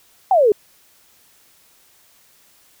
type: exponential sweep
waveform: sine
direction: down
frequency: 806 to 394.3 Hz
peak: -10 dBFS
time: 0.31-0.52 s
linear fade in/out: 2 ms
effects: white hiss -54 dBFS RMS until 2.8 s